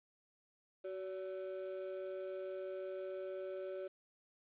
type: ring-modulated tone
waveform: triangle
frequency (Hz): 472.6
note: A#4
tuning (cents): +24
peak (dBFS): -36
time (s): 0.84-3.88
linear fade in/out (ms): 10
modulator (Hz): 97
effects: resampled to 8000 Hz + 11-bit